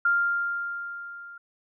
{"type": "tone with level ramp", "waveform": "sine", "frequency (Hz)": 1396.9, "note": "F6", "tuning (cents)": 0, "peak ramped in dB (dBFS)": [-18, -41], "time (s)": [0.05, 1.38], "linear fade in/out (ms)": 5, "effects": []}